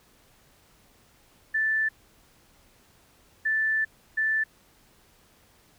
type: tone bursts at uneven times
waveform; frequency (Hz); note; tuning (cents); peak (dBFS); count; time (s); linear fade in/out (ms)
sine; 1760; A6; 0; -22; 3; 1.54-1.89 / 3.45-3.85 / 4.17-4.44; 10
effects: pink hiss -60 dBFS RMS until 5.78 s